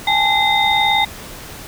sine tone cluster, 810 / 869 / 2063 / 3678 Hz, G#5 / A5 / C7 / A#7, -43 / -22 / -25 / -24 cents, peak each -18 dBFS, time 0.07-1.05 s, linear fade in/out 5 ms, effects pink hiss -34 dBFS RMS until 1.67 s

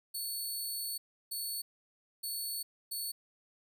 10% pulse tone bursts at uneven times, 4435 Hz, C#8, in tune, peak -29 dBFS, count 4, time 0.14-0.98 / 1.31-1.62 / 2.23-2.63 / 2.91-3.12 s, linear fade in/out 10 ms, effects none

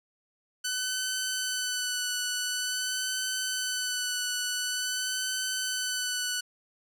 10% pulse tone with vibrato, 1500 Hz, F#6, 23 cents sharp, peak -20 dBFS, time 0.64-6.41 s, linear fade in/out 10 ms, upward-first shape sine, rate 0.47 Hz, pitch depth 21 cents each way, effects none

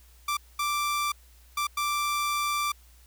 sawtooth tone bursts at uneven times, 1174.7 Hz, D6, in tune, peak -22 dBFS, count 4, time 0.28-0.37 / 0.59-1.12 / 1.57-1.67 / 1.77-2.72 s, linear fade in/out 5 ms, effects added 60 Hz sine -53 dBFS peak until 3.06 s + white hiss -60 dBFS RMS until 3.06 s

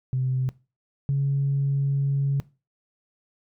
sine tone pair in turn, 129.5 / 139.03 Hz, C3 / C#3, -17 / +5 cents, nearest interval minor second, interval 122 cents, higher second, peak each -21 / -19 dBFS, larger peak second, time 0.13-0.49 / 1.09-2.4 s, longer second, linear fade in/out 0 ms, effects noise-tail reverb RT60 0.3 s tail -20 dB re dry + tanh soft clip ceiling -16 dBFS

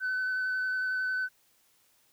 sine tone with vibrato, 1513 Hz, F#6, 38 cents sharp, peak -26 dBFS, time 0-1.29 s, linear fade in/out 50 ms, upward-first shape square, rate 11 Hz, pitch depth 9 cents each way, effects tanh soft clip ceiling -26 dBFS + white hiss -67 dBFS RMS until 2.12 s

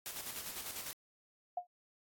white noise with tremolo, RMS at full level -42 dBFS, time 0.06-0.93 s, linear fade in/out 0 ms, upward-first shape square, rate 10 Hz, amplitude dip 45%
sine tone with exponential decay, 714 Hz, F5, 38 cents sharp, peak -31 dBFS, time 1.57-1.67 s, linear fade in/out 5 ms, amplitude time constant 20 ms
effects AAC 64 kbps

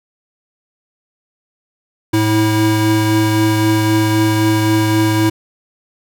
square tone pair together, 109.11 / 323.5 Hz, A2 / E4, -14 / -32 cents, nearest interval octave + perfect fifth, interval 1882 cents, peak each -16 / -14 dBFS, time 2.13-5.3 s, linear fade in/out 10 ms, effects none

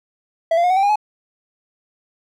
triangle tone with pitch steps, 660 / 688 / 717.2 / 747.7 / 779.5 / 812.6 / 847.1 Hz, E5 / F5 / F5 / F#5 / G5 / G#5 / G#5, +2 / -26 / +46 / +18 / -10 / -38 / +34 cents, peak -11 dBFS, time 0.51-0.958 s, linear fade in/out 5 ms, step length 64 ms, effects none

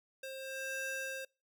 25% pulse ring-modulated tone, 1063 Hz, C6, 27 cents sharp, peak -32 dBFS, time 0.23-1.25 s, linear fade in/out 5 ms, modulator 531 Hz, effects noise-tail reverb RT60 0.3 s tail -26 dB re dry

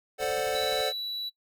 square chord, D dominant seventh, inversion second, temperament equal, 440 / 523.3 / 587.3 / 740 Hz, A4 / C5 / D5 / F#5, 0 / 0 / 0 / 0 cents, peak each -33 dBFS, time 0.18-0.93 s, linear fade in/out 50 ms
pink noise with tremolo, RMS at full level -46 dBFS, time 0.2-0.81 s, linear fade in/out 2 ms, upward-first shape sine, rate 12 Hz, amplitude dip 55%
triangle tone, 3936 Hz, B7, 7 cents flat, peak -30 dBFS, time 0.54-1.3 s, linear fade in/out 20 ms
effects noise-tail reverb RT60 0.1 s tail -21 dB re dry

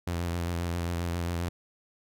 sawtooth tone with vibrato, 86 Hz, F2, 26 cents flat, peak -25 dBFS, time 0.07-1.49 s, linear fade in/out 5 ms, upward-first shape sine, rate 7.5 Hz, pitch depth 32 cents each way, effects none

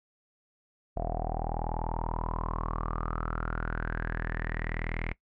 sawtooth tone with low-pass filter sweep, 40.31 Hz, E1, 38 cents flat, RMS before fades -33 dBFS, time 0.96-5.13 s, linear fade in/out 10 ms, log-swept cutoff 690 to 2200 Hz, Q 9.2, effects noise-tail reverb RT60 0.1 s tail -21 dB re dry

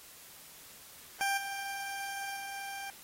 20% pulse tone with level steps, 791 Hz, G5, 15 cents sharp, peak -24 / -32 / -35 dBFS, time 1.21-2.9 s, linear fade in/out 0 ms, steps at 1.37 / 2.36 s, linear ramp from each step 10 ms, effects white hiss -53 dBFS RMS until 3.03 s + AAC 48 kbps

